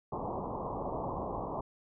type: low-pass noise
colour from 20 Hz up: white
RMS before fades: -37 dBFS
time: 0.12-1.61 s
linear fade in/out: 5 ms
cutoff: 1100 Hz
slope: 96 dB/octave
effects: none